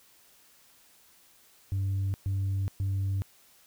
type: tone bursts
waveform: sine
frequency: 97.2 Hz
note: G2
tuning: 14 cents flat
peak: -24 dBFS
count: 3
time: 1.72-3.22 s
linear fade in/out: 0 ms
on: 420 ms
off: 120 ms
effects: tanh soft clip ceiling -25 dBFS + white hiss -60 dBFS RMS until 3.66 s